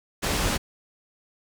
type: low-pass noise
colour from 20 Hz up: pink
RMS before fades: -25 dBFS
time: 0.22-0.58 s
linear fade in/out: 20 ms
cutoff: 10000 Hz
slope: 12 dB/octave
effects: none